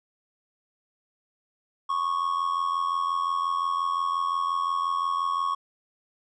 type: tone with amplitude modulation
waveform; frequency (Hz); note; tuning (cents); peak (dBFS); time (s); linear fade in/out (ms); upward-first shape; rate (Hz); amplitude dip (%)
triangle; 1105; C#6; -6; -19; 1.89-5.55; 10; sine; 85.7; 70
effects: resampled to 24000 Hz